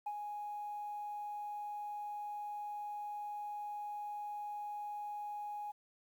sine tone with ADSR envelope, 830.6 Hz, G#5, in tune, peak -33 dBFS, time 0.06-5.72 s, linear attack 9 ms, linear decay 50 ms, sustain -6 dB, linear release 14 ms, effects tanh soft clip ceiling -34 dBFS + 11-bit

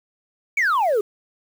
sine exponential sweep, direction down, 2349 to 392 Hz, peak -14 dBFS, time 0.57-1.01 s, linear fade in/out 5 ms, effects tanh soft clip ceiling -15 dBFS + 7-bit

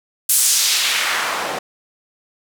white noise with band-pass filter sweep, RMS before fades -18 dBFS, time 0.29-1.59 s, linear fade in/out 5 ms, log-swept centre 11000 to 550 Hz, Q 1.1, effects none

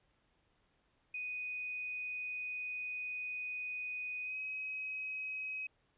sine tone with pitch glide, 2489 to 2538 Hz, D#7 to D#7, 0 to +34 cents, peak -38 dBFS, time 1.14-5.67 s, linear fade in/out 5 ms, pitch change +34 cents, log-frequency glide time 4.23-4.38 s, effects pink hiss -75 dBFS RMS until 5.97 s + resampled to 8000 Hz

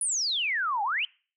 sine exponential two-way sweep, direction down then up, 10300 to 785 to 3165 Hz, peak -25 dBFS, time 0.01-1.05 s, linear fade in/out 2 ms, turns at 0.83 s, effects noise-tail reverb RT60 0.4 s tail -25 dB re dry

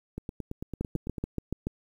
two click trains, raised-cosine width 3 ms, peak -22 / -17 dBFS, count 10 / 7, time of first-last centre 0.18-1.182 / 0.81-1.67 s, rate 8.98 / 6.98 Hz, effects 9-bit

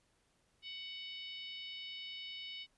harmonic tone, 745 Hz, F#5, 12 cents sharp, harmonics 3 / 4 / 5 / 6 / 7, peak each -51 / -46 / -50 / -57 / -59 dBFS, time 0.62-2.67 s, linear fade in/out 50 ms, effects pink hiss -75 dBFS RMS until 2.77 s + resampled to 24000 Hz

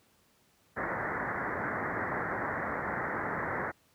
white low-pass noise, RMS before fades -34 dBFS, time 0.76-3.72 s, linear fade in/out 20 ms, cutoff 2000 Hz, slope 96 dB/octave, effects pink hiss -67 dBFS RMS until 3.94 s + high-pass 80 Hz 12 dB/octave

